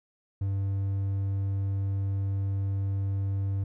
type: tone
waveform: triangle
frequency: 98 Hz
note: G2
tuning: in tune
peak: -24 dBFS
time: 0.41-3.64 s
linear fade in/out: 5 ms
effects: none